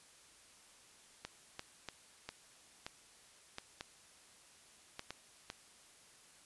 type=clicks; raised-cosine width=0.2 ms; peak=-25 dBFS; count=10; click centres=1.25 / 1.594 / 1.887 / 2.29 / 2.865 / 3.584 / 3.809 / 4.994 / 5.106 / 5.501 s; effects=white hiss -62 dBFS RMS until 6.45 s + resampled to 24000 Hz